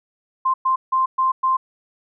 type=tone bursts at uneven times; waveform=sine; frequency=1046.5 Hz; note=C6; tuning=in tune; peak=-15 dBFS; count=5; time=0.45-0.54 / 0.65-0.76 / 0.92-1.06 / 1.18-1.32 / 1.43-1.57 s; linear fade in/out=10 ms; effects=none